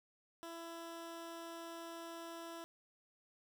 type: tone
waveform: 15% pulse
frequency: 334 Hz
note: E4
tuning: 23 cents sharp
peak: -40 dBFS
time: 0.43-2.64 s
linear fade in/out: 0 ms
effects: none